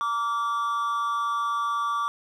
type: tone with amplitude modulation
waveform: triangle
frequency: 1158 Hz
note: D6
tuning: 25 cents flat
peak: -19 dBFS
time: 0.01-2.08 s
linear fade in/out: 0 ms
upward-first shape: sine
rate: 236 Hz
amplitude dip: 65%
effects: none